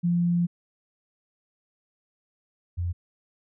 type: tone pair in turn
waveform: sine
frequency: 173.3 / 87.35 Hz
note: F3 / F2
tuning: -13 / +1 cents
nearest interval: octave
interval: 1186 cents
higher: first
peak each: -20 / -25 dBFS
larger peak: first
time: 0.03-0.47 / 2.77-2.93 s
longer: first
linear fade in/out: 20 ms
effects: none